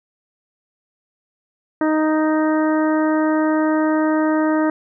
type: harmonic tone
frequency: 311.1 Hz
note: D#4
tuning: in tune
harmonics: 1 / 2 / 3 / 4 / 5 / 6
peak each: -16 / -22 / -26 / -28 / -30 / -32 dBFS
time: 1.81-4.7 s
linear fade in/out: 2 ms
effects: none